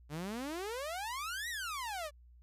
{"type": "exponential two-way sweep", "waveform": "sawtooth", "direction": "up then down", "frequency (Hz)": [140.4, 1975.5, 564], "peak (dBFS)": -34, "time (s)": [0.09, 2.11], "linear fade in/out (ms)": 50, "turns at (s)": 1.49, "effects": ["added 60 Hz sine -56 dBFS peak until 2.42 s", "resampled to 32000 Hz"]}